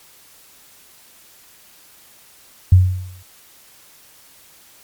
sine tone with exponential decay, 91.9 Hz, F#2, 11 cents flat, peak -3 dBFS, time 2.72-3.23 s, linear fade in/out 5 ms, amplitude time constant 110 ms, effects white hiss -48 dBFS RMS until 4.83 s + MP3 96 kbps

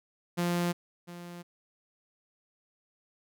sawtooth tone with echo, 174.2 Hz, F3, 4 cents flat, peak -23 dBFS, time 0.37-0.73 s, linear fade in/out 20 ms, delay 700 ms, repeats 1, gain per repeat -15 dB, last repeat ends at 1.43 s, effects none

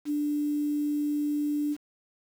sine tone with quantisation, 294.6 Hz, D4, 6 cents sharp, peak -25 dBFS, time 0.05-1.77 s, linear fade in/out 50 ms, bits 8, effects none

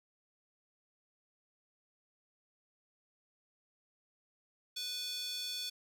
square tone with high-pass filter, 493.9 Hz, B4, in tune, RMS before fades -40 dBFS, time 4.76-5.7 s, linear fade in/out 10 ms, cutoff 3900 Hz, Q 6, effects none

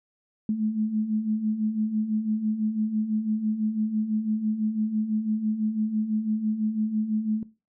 sine beating tone pair, 211.6 / 217.6 Hz, G#3 / A3, +33 / -19 cents, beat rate 6 Hz, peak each -30 / -24 dBFS, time 0.49-7.43 s, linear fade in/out 2 ms, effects noise-tail reverb RT60 0.3 s tail -19 dB re dry

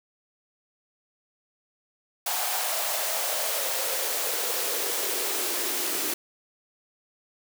white noise with high-pass filter sweep, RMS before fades -28 dBFS, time 2.26-6.14 s, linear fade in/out 5 ms, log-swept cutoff 750 to 320 Hz, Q 3.6, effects none

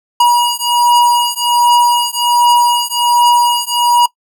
square beating tone pair, 960 / 961.3 Hz, B5 / B5, -49 / -47 cents, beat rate 1.3 Hz, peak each -12 dBFS, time 0.2-4.06 s, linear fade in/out 5 ms, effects noise-tail reverb RT60 0.1 s tail -21 dB re dry

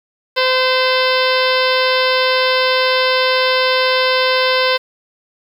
harmonic tone with a mistuned harmonic, 514 Hz, C5, 31 cents flat, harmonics 1 / 2 / 3 / 4 / 5 / 6 / 7 / 8 / 9 / 10, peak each -16 / -19 / -21 / -22 / -23 / -24 / -24 / -25 / -26 / -26 dBFS, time 0.36-4.78 s, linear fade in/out 20 ms, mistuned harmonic 5, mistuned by +40 cents, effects 7-bit

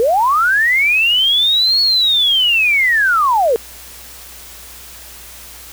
sine linear two-way sweep, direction up then down, 431.9 to 4393 to 431.9 Hz, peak -10 dBFS, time 0-3.56 s, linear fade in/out 0 ms, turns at 1.81 s, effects added 60 Hz sine -43 dBFS peak until 5.72 s + white hiss -36 dBFS RMS until 5.72 s

